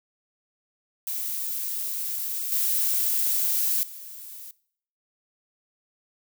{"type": "noise with level steps", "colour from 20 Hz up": "violet", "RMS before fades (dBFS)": [-30, -24, -41], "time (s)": [1.07, 4.51], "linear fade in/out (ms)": 2, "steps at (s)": [2.52, 3.83], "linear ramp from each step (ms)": 2, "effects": ["noise-tail reverb RT60 0.6 s tail -21 dB re dry"]}